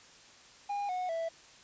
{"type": "tone with pitch steps", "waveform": "triangle", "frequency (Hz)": [812, 731.8, 659.5], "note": ["G#5", "F#5", "E5"], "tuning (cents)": [-39, -19, 1], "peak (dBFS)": -30, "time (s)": [0.69, 1.29], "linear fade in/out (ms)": 10, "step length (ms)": 200, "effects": ["white hiss -56 dBFS RMS until 1.63 s", "resampled to 16000 Hz"]}